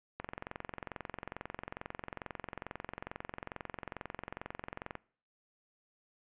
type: click train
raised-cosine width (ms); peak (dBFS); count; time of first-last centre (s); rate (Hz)
0.5; -24; 107; 0.2-4.953; 22.3
effects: noise-tail reverb RT60 0.5 s tail -23 dB re dry + resampled to 8000 Hz